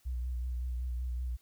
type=tone with vibrato; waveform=sine; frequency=61.7 Hz; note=B1; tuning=1 cent flat; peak=-31 dBFS; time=0.05-1.37 s; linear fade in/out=20 ms; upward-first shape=sine; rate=5.3 Hz; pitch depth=42 cents each way; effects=tanh soft clip ceiling -29 dBFS + white hiss -68 dBFS RMS until 1.41 s